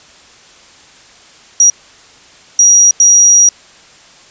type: tone bursts at uneven times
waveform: sine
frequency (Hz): 5750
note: F8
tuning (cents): +50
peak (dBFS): -3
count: 3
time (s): 1.6-1.7 / 2.59-2.91 / 3-3.49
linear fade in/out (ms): 2
effects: white hiss -41 dBFS RMS until 4.3 s + resampled to 16000 Hz